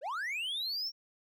triangle linear sweep, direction up, 470.2 to 5588 Hz, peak -32 dBFS, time 0.01-0.92 s, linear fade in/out 50 ms, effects none

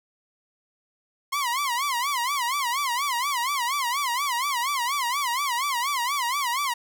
sawtooth tone with vibrato, 1046.5 Hz, C6, in tune, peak -20 dBFS, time 1.32-6.74 s, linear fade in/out 10 ms, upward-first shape sine, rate 4.2 Hz, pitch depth 190 cents each way, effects none

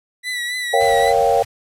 30% pulse tone with vibrato, 1963 Hz, B6, 11 cents flat, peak -19 dBFS, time 0.23-1.14 s, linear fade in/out 50 ms, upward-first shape triangle, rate 3.7 Hz, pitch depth 48 cents each way
sine chord, G half-diminished seventh, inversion first, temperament equal, 466.2 / 554.4 / 698.5 / 784 Hz, Bb4 / Db5 / F5 / G5, 0 / 0 / 0 / 0 cents, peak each -18 dBFS, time 0.73-1.43 s, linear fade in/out 10 ms
pink band-stop noise, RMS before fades -34 dBFS, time 0.8-1.45 s, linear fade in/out 10 ms, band 180 to 890 Hz, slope 24 dB/octave
effects low-pass 12000 Hz 12 dB/octave

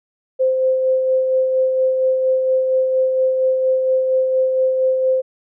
sine tone with tremolo, 520 Hz, C5, 11 cents flat, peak -12 dBFS, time 0.39-5.22 s, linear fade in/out 20 ms, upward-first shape sine, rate 4.3 Hz, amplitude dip 35%, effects none

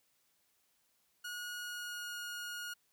sawtooth tone with pitch glide, 1448 to 1436.3 Hz, F#6 to F6, -38 to +48 cents, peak -37 dBFS, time 1.24-2.74 s, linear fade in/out 10 ms, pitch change -14 cents, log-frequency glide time 1.58-2.17 s, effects white hiss -75 dBFS RMS until 2.92 s

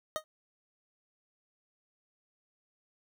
25% pulse tone with exponential decay, 622.3 Hz, D#5, in tune, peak -23 dBFS, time 0.16-0.24 s, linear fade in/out 0 ms, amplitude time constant 16 ms, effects none

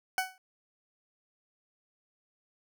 20% pulse tone with exponential decay, 750 Hz, F#5, 23 cents sharp, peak -19 dBFS, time 0.18-0.38 s, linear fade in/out 1 ms, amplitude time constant 42 ms, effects none

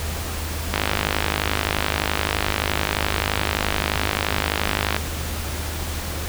click train, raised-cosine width 0.3 ms, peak -3 dBFS, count 219, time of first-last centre 0.74-4.965 s, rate 51.6 Hz, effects added 78 Hz sine -28 dBFS peak until 6.28 s + pink hiss -30 dBFS RMS until 6.28 s

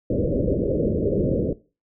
white low-pass noise, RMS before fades -22 dBFS, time 0.1-1.53 s, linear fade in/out 5 ms, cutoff 570 Hz, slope 96 dB/octave, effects noise-tail reverb RT60 0.3 s tail -17 dB re dry

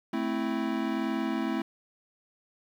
square chord, A minor, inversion none, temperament equal, 220 / 261.6 / 329.6 Hz, A3 / C4 / E4, 0 / 0 / 0 cents, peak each -33 dBFS, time 0.13-1.62 s, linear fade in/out 5 ms, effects low-pass 3000 Hz 12 dB/octave + 9-bit

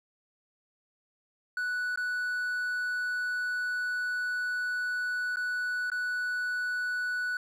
triangle tone with dropouts, 1480 Hz, F#6, in tune, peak -27 dBFS, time 1.57-7.37 s, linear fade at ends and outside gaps 2 ms, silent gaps 1.959-1.974 / 5.359-5.369 / 5.901-5.917 s, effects none

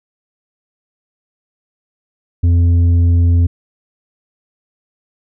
triangle tone with tanh clipping, 86 Hz, F2, 26 cents flat, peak -9 dBFS, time 2.43-3.47 s, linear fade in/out 10 ms, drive 10 dB, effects none

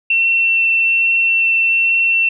sine tone with vibrato, 2700 Hz, E7, 41 cents sharp, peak -11 dBFS, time 0.1-2.29 s, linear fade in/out 5 ms, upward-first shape triangle, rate 1.2 Hz, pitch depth 8 cents each way, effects none

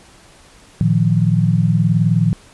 sine chord, Bb suspended fourth, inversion none, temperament equal with one note detuned, 114.21 / 155.56 / 174.61 Hz, Bb2 / Eb3 / F3, -35 / 0 / 0 cents, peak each -16 dBFS, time 0.81-2.33 s, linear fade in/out 0 ms, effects pink hiss -46 dBFS RMS until 2.53 s + resampled to 24000 Hz

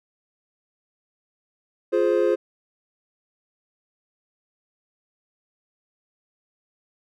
triangle chord, F minor, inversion none, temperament just, 349.2 / 419.1 / 523.8 Hz, F4 / Ab4 / C5, 0 / +16 / +2 cents, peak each -20 dBFS, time 1.92-2.36 s, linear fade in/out 20 ms, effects none

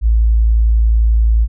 sine tone, 55.6 Hz, A1, 19 cents sharp, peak -8 dBFS, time 0.01-1.48 s, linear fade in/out 50 ms, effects none

